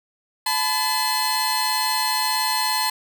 sawtooth tone cluster, 864 / 1006 / 4223 Hz, A5 / B5 / C8, -32 / +32 / +15 cents, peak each -21 dBFS, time 0.46-2.9 s, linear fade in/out 5 ms, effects none

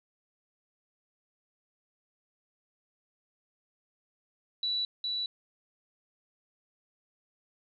sine tone with echo, 3944 Hz, B7, 3 cents flat, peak -28 dBFS, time 4.63-4.85 s, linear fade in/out 2 ms, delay 410 ms, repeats 1, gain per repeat -2 dB, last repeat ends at 5.26 s, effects none

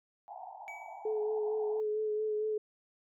pink band-pass noise, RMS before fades -47 dBFS, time 0.28-1.8 s, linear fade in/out 0 ms, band 690 to 900 Hz, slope 96 dB/octave
triangle tone with exponential decay, 2278 Hz, C#7, 47 cents sharp, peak -39 dBFS, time 0.68-1.24 s, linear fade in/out 0 ms, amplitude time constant 120 ms
sine tone with vibrato, 428.3 Hz, A4, 47 cents flat, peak -30 dBFS, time 1.05-2.58 s, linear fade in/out 5 ms, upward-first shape sine, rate 4.4 Hz, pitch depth 22 cents each way
effects none

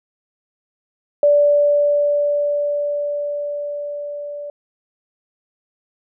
sine tone with level ramp, 582 Hz, D5, 16 cents flat, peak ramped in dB -9 to -27 dBFS, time 1.23-4.5 s, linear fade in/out 2 ms, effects none

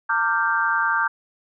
sine chord, G minor seventh, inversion first, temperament equal with one note detuned, 910.5 / 1174.7 / 1396.9 / 1568 Hz, Bb5 / D6 / F6 / G6, -41 / 0 / 0 / 0 cents, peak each -25 / -24 / -25 / -22 dBFS, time 0.09-1.08 s, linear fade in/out 10 ms, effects none

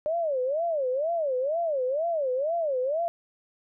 sine tone with vibrato, 587.3 Hz, D5, in tune, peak -24 dBFS, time 0.06-3.08 s, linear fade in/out 0 ms, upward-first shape sine, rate 2.1 Hz, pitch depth 270 cents each way, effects none

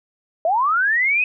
sine linear sweep, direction up, 622.3 to 2559 Hz, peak -15 dBFS, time 0.45-1.24 s, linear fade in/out 2 ms, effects none

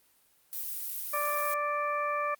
violet noise, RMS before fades -36 dBFS, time 0.53-1.54 s, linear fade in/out 0 ms
harmonic tone, 587.3 Hz, D5, in tune, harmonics 1 / 2 / 3 / 4, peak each -34 / -30 / -39 / -39 dBFS, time 1.13-2.35 s, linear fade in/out 10 ms
effects white hiss -66 dBFS RMS until 2.39 s + Opus 32 kbps

